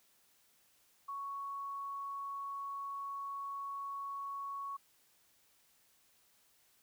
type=tone; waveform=sine; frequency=1112 Hz; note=C#6; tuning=5 cents sharp; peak=-39 dBFS; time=1.08-4.77 s; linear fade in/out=10 ms; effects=white hiss -70 dBFS RMS until 6.82 s